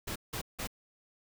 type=noise bursts; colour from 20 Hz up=pink; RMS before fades=-37 dBFS; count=3; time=0.07-0.674 s; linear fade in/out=10 ms; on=88 ms; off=170 ms; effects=none